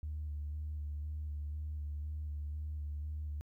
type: tone with vibrato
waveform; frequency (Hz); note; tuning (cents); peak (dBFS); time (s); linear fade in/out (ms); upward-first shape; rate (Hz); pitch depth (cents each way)
sine; 74.9; D2; +35; -36; 0.03-3.41; 0; square; 2; 23
effects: tanh soft clip ceiling -33 dBFS + 13-bit